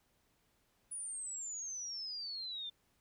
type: exponential sweep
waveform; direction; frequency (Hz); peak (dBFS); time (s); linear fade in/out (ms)
sine; down; 9870 to 3545; -40; 0.91-2.7; 10
effects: pink hiss -75 dBFS RMS until 3 s